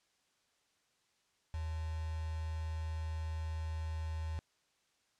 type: tone with quantisation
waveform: sine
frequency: 79.9 Hz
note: D#2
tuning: 47 cents sharp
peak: -36 dBFS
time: 1.54-4.39 s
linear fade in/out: 0 ms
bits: 8
effects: white hiss -75 dBFS RMS until 5.19 s + low-pass 7000 Hz 12 dB/octave